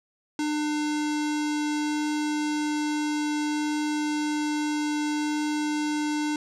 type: tone with low-pass filter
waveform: square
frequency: 300.1 Hz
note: D4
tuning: 38 cents sharp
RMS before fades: -27 dBFS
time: 0.39-6.36 s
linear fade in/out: 2 ms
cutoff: 7100 Hz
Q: 1.4
effects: none